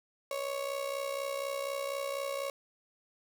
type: tone with amplitude modulation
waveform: 35% pulse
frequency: 554.4 Hz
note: C#5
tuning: in tune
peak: -29 dBFS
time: 0.31-2.5 s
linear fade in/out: 2 ms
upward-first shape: sine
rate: 64.1 Hz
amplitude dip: 65%
effects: none